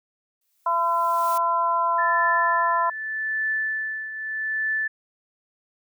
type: noise with exponential growth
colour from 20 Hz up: blue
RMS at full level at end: -34 dBFS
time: 0.41-1.38 s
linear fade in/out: 5 ms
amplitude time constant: 210 ms
type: harmonic tone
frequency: 338 Hz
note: E4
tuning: 43 cents sharp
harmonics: 2 / 3 / 4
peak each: -28 / -20 / -29 dBFS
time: 0.66-2.9 s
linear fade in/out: 5 ms
type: tone with tremolo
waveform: sine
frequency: 1752 Hz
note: A6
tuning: 8 cents flat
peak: -21 dBFS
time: 1.98-4.88 s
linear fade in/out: 10 ms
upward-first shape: triangle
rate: 0.82 Hz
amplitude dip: 70%
effects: none